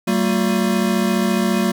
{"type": "tone cluster", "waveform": "square", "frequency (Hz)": [192.3, 226.9, 355.9], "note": ["G3", "A#3", "F4"], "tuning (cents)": [-33, -47, 33], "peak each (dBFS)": [-20, -20, -24], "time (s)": [0.07, 1.72], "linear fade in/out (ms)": 10, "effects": []}